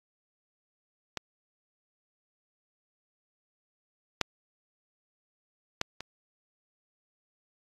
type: clicks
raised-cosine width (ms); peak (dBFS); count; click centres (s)
0.2; -15 / -7 / -10 / -20; 4; 1.173 / 4.213 / 5.814 / 6.006
effects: AAC 32 kbps